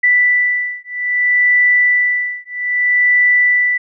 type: beating tone pair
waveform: sine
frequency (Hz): 1975.5 / 1976.12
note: B6 / B6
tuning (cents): 0 / +1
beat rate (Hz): 0.62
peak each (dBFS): -14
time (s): 0.03-3.78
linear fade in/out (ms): 10
effects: none